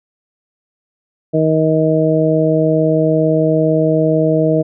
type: harmonic tone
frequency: 157.8 Hz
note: D#3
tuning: 25 cents sharp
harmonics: 1 / 2 / 3 / 4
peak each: -16 / -16 / -16 / -16 dBFS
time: 1.33-4.63 s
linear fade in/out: 20 ms
effects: none